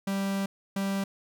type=tone pair in turn; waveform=45% pulse; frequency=196 / 196 Hz; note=G3 / G3; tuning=0 / 0 cents; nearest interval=unison; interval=0 cents; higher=neither; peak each=-27 dBFS; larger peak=neither; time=0.07-0.46 / 0.76-1.04 s; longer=first; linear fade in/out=5 ms; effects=none